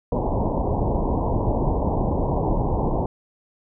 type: low-pass noise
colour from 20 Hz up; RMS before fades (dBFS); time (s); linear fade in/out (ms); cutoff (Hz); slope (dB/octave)
pink; -22; 0.12-3.06; 2; 1000; 96
effects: none